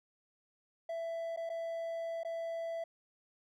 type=tone with dropouts; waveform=triangle; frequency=664 Hz; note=E5; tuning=12 cents sharp; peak=-34 dBFS; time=0.89-2.84 s; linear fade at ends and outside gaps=5 ms; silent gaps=1.363-1.372 / 1.493-1.499 / 2.234-2.248 s; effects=none